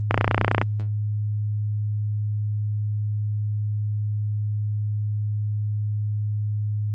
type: click train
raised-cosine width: 0.5 ms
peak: -3 dBFS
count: 16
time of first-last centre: 0.11-0.615 s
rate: 29.7 Hz
effects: added 105 Hz sine -22 dBFS peak until 6.94 s + Opus 32 kbps